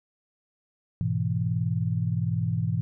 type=chord; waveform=sine; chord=E major; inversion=first; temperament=equal; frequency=103.83 / 123.47 / 164.81 Hz; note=G#2 / B2 / E3; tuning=0 / 0 / 0 cents; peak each=-28 dBFS; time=1.01-2.81 s; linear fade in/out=0 ms; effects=none